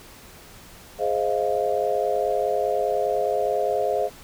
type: chord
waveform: sine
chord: F minor seventh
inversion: first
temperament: just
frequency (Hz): 419.1 / 523.8 / 628.6 / 698.5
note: Ab4 / C5 / Eb5 / F5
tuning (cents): +16 / +2 / +18 / 0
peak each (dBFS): -26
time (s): 0.98-4.1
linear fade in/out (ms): 50
effects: pink hiss -46 dBFS RMS until 4.23 s